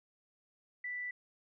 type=tone; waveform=sine; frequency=1975.5 Hz; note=B6; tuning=in tune; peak=-37 dBFS; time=0.84-1.11 s; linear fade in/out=5 ms; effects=none